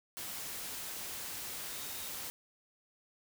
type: tone in noise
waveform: sine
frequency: 3729 Hz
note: A#7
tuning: in tune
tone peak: -53 dBFS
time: 1.71-2.09 s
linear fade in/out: 0 ms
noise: white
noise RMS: -42 dBFS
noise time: 0.17-2.3 s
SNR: -14 dB
effects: none